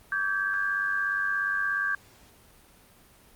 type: tone cluster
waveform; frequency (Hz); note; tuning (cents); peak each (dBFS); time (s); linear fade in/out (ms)
sine; 1152 / 1575 / 1672; D6 / G6 / G#6; -34 / +8 / +11; -34 / -26 / -33; 0.12-1.95; 2
effects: pink hiss -56 dBFS RMS until 3.35 s + Opus 32 kbps